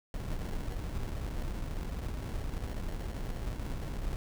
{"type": "noise with sample-and-hold", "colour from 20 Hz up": "brown", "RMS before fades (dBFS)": -36, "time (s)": [0.14, 4.16], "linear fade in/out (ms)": 2, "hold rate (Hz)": 1225, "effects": []}